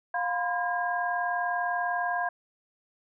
sine tone cluster, 706 / 987 / 1027 / 1621 Hz, F5 / B5 / C6 / G#6, +19 / -1 / -33 / -42 cents, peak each -29 / -35 / -35 / -31 dBFS, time 0.14-2.29 s, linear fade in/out 5 ms, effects none

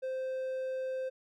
triangle tone, 521 Hz, C5, 7 cents flat, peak -31 dBFS, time 0.02-1.1 s, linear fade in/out 20 ms, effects none

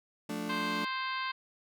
35% pulse chord, D minor, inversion first, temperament just, 176.2 / 220.2 / 293.7 Hz, F3 / A3 / D4, +16 / +2 / 0 cents, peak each -40 / -36 / -37 dBFS, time 0.29-0.85 s, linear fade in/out 5 ms
harmonic tone, 523.3 Hz, C5, in tune, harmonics 2 / 3 / 4 / 5 / 6 / 7 / 8 / 9, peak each -35 / -39 / -41 / -43 / -45 / -46 / -47 / -48 dBFS, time 0.49-1.32 s, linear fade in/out 10 ms
effects none

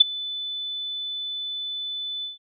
sine tone with ADSR envelope, 3500 Hz, A7, 10 cents flat, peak -6 dBFS, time 0-2.38 s, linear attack 10 ms, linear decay 15 ms, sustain -22 dB, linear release 140 ms, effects none

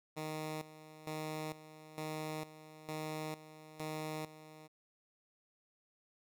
10% pulse tone with tremolo, 155.4 Hz, D#3, 2 cents flat, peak -31 dBFS, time 0.16-4.68 s, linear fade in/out 20 ms, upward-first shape square, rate 1.1 Hz, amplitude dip 80%, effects none

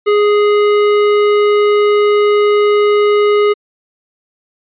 sine tone with tanh clipping, 415.3 Hz, G#4, in tune, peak -10 dBFS, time 0.06-3.54 s, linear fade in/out 20 ms, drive 18 dB, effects resampled to 8000 Hz

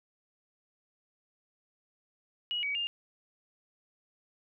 sine tone with pitch steps, 2905 / 2267 / 2811 Hz, F#7 / C#7 / F7, -32 / +38 / +11 cents, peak -30 dBFS, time 2.51-2.87 s, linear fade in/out 0 ms, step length 120 ms, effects none

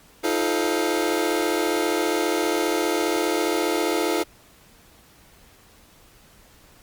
sawtooth chord, F dominant seventh, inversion third, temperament just, 314.3 / 349.2 / 436.5 / 523.8 Hz, Eb4 / F4 / A4 / C5, +18 / 0 / -14 / +2 cents, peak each -22 / -21 / -22 / -26 dBFS, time 0.23-4.24 s, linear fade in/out 20 ms, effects pink hiss -53 dBFS RMS until 6.82 s + Opus 48 kbps

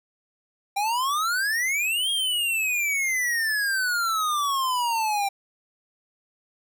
square exponential two-way sweep, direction up then down, 784 to 3269 to 784 Hz, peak -23 dBFS, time 0.76-5.29 s, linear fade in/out 10 ms, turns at 2.1 s, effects none

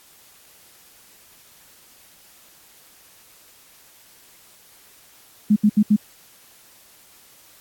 sine tone bursts, 210 Hz, G#3, 19 cents sharp, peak -11 dBFS, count 4, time 5.5-5.964 s, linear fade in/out 10 ms, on 62 ms, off 72 ms, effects white hiss -51 dBFS RMS until 7.6 s + AAC 64 kbps

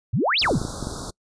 sine exponential two-way sweep, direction up then down, 92.6 to 5360 to 92.6 Hz, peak -18 dBFS, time 0.13-0.59 s, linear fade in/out 10 ms, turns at 0.4 s
pink band-stop noise, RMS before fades -33 dBFS, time 0.41-1.11 s, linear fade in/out 10 ms, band 1500 to 3700 Hz, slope 96 dB/octave
clicks, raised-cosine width 3 ms, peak -15 dBFS, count 6, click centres 0.512 / 0.554 / 0.616 / 0.651 / 0.827 / 0.871 s
effects noise-tail reverb RT60 0.1 s tail -26 dB re dry + resampled to 22050 Hz

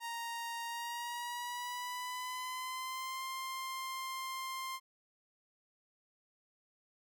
sawtooth tone with pitch glide, 932.3 to 1052.5 Hz, A#5 to C6, 0 to +10 cents, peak -35 dBFS, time 0-4.8 s, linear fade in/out 50 ms, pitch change +210 cents, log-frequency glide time 0.65-3.23 s, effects none

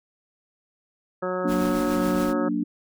harmonic tone, 183.1 Hz, F#3, 18 cents flat, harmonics 1 / 2 / 3 / 4 / 5 / 6 / 7 / 8 / 9, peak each -34 / -30 / -28 / -39 / -38 / -42 / -32 / -44 / -40 dBFS, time 1.22-2.49 s, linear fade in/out 10 ms
sine chord, Gb augmented, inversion none, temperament equal, 185 / 233.1 / 293.7 Hz, Gb3 / Bb3 / D4, 0 / 0 / 0 cents, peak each -30 / -27 / -25 dBFS, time 1.44-2.64 s, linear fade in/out 10 ms
pink noise with tremolo, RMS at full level -35 dBFS, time 1.47-2.34 s, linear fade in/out 50 ms, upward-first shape sine, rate 7.1 Hz, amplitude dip 35%
effects none

